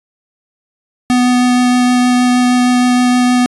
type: tone with vibrato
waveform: square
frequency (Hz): 248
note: B3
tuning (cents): +7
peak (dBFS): -9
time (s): 1.1-3.46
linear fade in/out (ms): 0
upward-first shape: triangle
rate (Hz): 6.4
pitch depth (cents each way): 9
effects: resampled to 24000 Hz